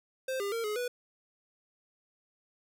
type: tone with pitch steps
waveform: square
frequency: 523 / 401.7 / 459.7 / 421.7 / 490.6 Hz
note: C5 / G4 / A#4 / G#4 / B4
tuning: -1 / +42 / -24 / +26 / -12 cents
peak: -32 dBFS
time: 0.28-0.88 s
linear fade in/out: 5 ms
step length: 120 ms
effects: none